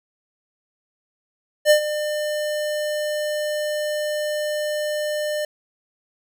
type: tone with ADSR envelope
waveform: square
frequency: 600 Hz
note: D5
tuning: 37 cents sharp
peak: -10 dBFS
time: 1.65-5.45 s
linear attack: 54 ms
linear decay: 95 ms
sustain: -13 dB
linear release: 3 ms
effects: none